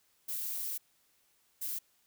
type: noise bursts at uneven times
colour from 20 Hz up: violet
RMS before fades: -37 dBFS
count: 2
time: 0.28-0.78 / 1.61-1.79 s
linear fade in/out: 10 ms
effects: white hiss -71 dBFS RMS until 2.06 s